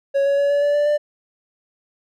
triangle tone with pitch steps, 554.4 / 560.5 / 566.7 / 573 / 579.3 / 585.7 / 592.1 Hz, C#5 / C#5 / C#5 / D5 / D5 / D5 / D5, 0 / +19 / +38 / -43 / -24 / -5 / +14 cents, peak -13 dBFS, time 0.14-0.98 s, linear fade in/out 20 ms, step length 120 ms, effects none

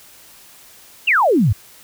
sine exponential sweep, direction down, 2960 to 87.31 Hz, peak -11 dBFS, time 1.07-1.53 s, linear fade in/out 10 ms, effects white hiss -45 dBFS RMS until 1.83 s

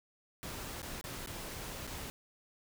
pink noise with dropouts, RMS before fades -43 dBFS, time 0.43-2.1 s, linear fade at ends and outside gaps 0 ms, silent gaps 0.818-0.829 / 1.012-1.041 / 1.261-1.273 / 1.869-1.875 s, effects none

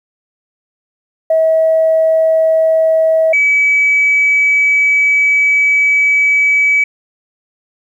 sine tone pair in turn, 643 / 2286 Hz, E5 / D7, -43 / -47 cents, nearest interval octave + minor seventh, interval 2196 cents, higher second, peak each -7 dBFS, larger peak neither, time 1.3-3.33 / 3.33-6.84 s, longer second, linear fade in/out 5 ms, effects tanh soft clip ceiling -3 dBFS + 8-bit

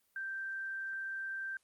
sine tone, 1568 Hz, G6, in tune, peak -37 dBFS, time 0.16-1.57 s, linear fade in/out 2 ms, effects white hiss -75 dBFS RMS until 1.63 s + Opus 24 kbps

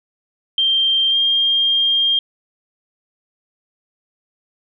sine tone with pitch glide, 3165 to 3209 Hz, G7 to G7, +16 to +40 cents, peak -13 dBFS, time 0.58-2.19 s, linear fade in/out 2 ms, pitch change +24 cents, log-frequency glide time 1.1-1.16 s, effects none

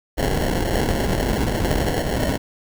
pink noise with sample-and-hold, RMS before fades -21 dBFS, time 0.17-2.38 s, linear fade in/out 20 ms, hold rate 1225 Hz, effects none

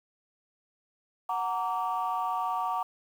sine chord, Gb augmented, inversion none, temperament just, 740 / 925 / 1156.2 Hz, Gb5 / Bb5 / D6, 0 / -14 / -27 cents, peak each -31 dBFS, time 1.29-2.83 s, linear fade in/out 5 ms, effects tanh soft clip ceiling -21 dBFS + 9-bit

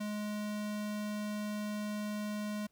square tone, 209.6 Hz, G#3, 16 cents sharp, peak -36 dBFS, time 0-2.67 s, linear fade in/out 10 ms, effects pink hiss -75 dBFS RMS until 2.71 s

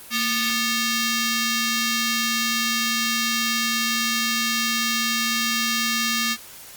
10% pulse ring-modulated tone, 987.8 Hz, B5, in tune, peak -9 dBFS, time 0.1-6.37 s, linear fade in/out 50 ms, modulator 758 Hz, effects white hiss -42 dBFS RMS until 6.76 s + Opus 32 kbps

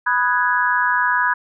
sine chord, G# minor seventh, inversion first, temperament equal, 987.8 / 1244.5 / 1480 / 1661.2 Hz, B5 / D#6 / F#6 / G#6, 0 / 0 / 0 / 0 cents, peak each -19 / -25 / -22 / -19 dBFS, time 0.06-1.34 s, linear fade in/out 10 ms, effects none

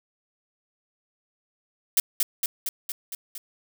blue noise with echo, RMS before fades -19 dBFS, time 1.97-2 s, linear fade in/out 2 ms, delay 230 ms, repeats 6, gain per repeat -3 dB, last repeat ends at 3.38 s, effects none

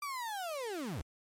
35% pulse linear sweep, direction down, 1187 to 56.9 Hz, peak -35 dBFS, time 0.02-1.02 s, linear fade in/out 5 ms, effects MP3 64 kbps

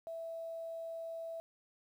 sine tone with quantisation, 659.3 Hz, E5, in tune, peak -40 dBFS, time 0.07-1.4 s, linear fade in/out 0 ms, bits 11, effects none

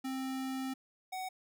square tone pair in turn, 263.5 / 748.3 Hz, C4 / F#5, +12 / +19 cents, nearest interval octave + tritone, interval 1807 cents, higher second, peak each -36 / -38 dBFS, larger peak first, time 0.04-0.74 / 1.12-1.29 s, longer first, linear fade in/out 10 ms, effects none

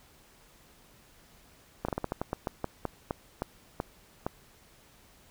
slowing click train, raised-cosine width 1 ms, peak -16 dBFS, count 15, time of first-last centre 1.85-4.265 s, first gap 35 ms, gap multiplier 1.22, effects pink hiss -59 dBFS RMS until 5.3 s

